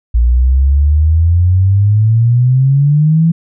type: exponential sweep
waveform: sine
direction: up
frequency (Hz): 57.3 to 167.7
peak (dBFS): -6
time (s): 0.14-3.32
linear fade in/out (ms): 10
effects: none